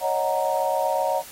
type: chord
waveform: sine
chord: D# minor seventh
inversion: third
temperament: equal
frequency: 554.4 / 622.3 / 740 / 932.3 Hz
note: C#5 / D#5 / F#5 / A#5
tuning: 0 / 0 / 0 / 0 cents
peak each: -26 dBFS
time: 0-1.23 s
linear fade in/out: 50 ms
effects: white hiss -42 dBFS RMS until 1.31 s + AAC 48 kbps